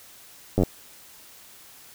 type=slowing click train; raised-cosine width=2 ms; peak=-8 dBFS; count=6; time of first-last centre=0.58-0.634 s; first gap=10 ms; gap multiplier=1.04; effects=white hiss -49 dBFS RMS until 1.94 s